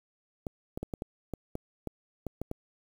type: clicks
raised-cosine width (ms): 2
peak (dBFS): -21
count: 11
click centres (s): 0.468 / 0.775 / 0.83 / 0.938 / 1.021 / 1.337 / 1.554 / 1.873 / 2.267 / 2.416 / 2.514
effects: 8-bit